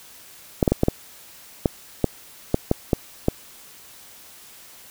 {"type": "clicks", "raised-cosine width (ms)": 2, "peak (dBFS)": -3, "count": 11, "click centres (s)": [0.628, 0.678, 0.72, 0.834, 0.884, 1.658, 2.043, 2.544, 2.714, 2.932, 3.284], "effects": ["white hiss -46 dBFS RMS until 4.9 s"]}